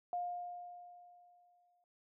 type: tone with exponential decay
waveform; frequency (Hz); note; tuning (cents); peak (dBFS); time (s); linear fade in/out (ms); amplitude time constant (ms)
sine; 708; F5; +23; -34; 0.13-1.84; 1; 370
effects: none